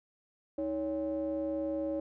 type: ring-modulated tone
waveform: triangle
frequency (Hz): 122.1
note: B2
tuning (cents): -19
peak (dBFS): -26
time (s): 0.58-2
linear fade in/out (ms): 5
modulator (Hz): 438
effects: none